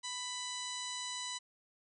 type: harmonic tone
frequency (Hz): 994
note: B5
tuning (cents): +11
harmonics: 1 / 2 / 3 / 4 / 5 / 6 / 7 / 8 / 9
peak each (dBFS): -46 / -48 / -47 / -43 / -53 / -48 / -49 / -49 / -53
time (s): 0.03-1.39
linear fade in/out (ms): 20
effects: none